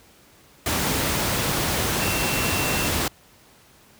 sine tone in noise, 2700 Hz, E7, 41 cents sharp, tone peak -29 dBFS, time 2.01-2.88 s, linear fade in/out 2 ms, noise pink, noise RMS -23 dBFS, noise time 0.66-3.08 s, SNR -9 dB, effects pink hiss -53 dBFS RMS until 3.99 s + high-pass 60 Hz 12 dB/octave

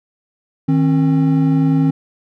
triangle tone pair together, 156.89 / 268.4 Hz, D#3 / C4, +15 / +44 cents, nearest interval major sixth, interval 929 cents, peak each -12 dBFS, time 0.68-1.91 s, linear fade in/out 10 ms, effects none

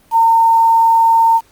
sine tone with quantisation, 911 Hz, A#5, 40 cents flat, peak -7 dBFS, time 0.11-1.41 s, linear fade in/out 50 ms, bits 6, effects pink hiss -51 dBFS RMS until 1.51 s + Opus 32 kbps

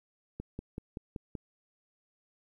click train, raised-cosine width 3 ms, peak -25 dBFS, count 6, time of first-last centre 0.4-1.352 s, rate 5.25 Hz, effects 11-bit

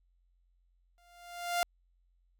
sawtooth tone with exponential growth, 698.5 Hz, F5, in tune, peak -22 dBFS, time 0.98-1.63 s, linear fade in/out 0 ms, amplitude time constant 140 ms, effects added 44 Hz sine -67 dBFS peak until 2.39 s

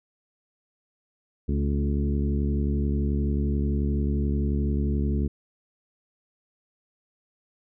harmonic tone with a mistuned harmonic, 71.4 Hz, D2, 48 cents flat, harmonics 1 / 2 / 3 / 4 / 5 / 6, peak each -24 / -30 / -29 / -34 / -36 / -39 dBFS, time 1.48-5.28 s, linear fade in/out 10 ms, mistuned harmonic 4, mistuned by -26 cents, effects none

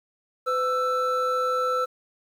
triangle tone pair together, 505.8 / 1328 Hz, B4 / E6, +41 / +12 cents, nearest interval octave + perfect fourth, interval 1671 cents, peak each -24 / -22 dBFS, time 0.46-1.86 s, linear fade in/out 20 ms, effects 9-bit

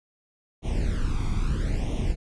brown noise with flanger, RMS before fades -25 dBFS, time 0.62-2.16 s, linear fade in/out 50 ms, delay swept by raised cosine 0.32 to 0.88 ms, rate 0.76 Hz, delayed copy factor +0.8, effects resampled to 22050 Hz

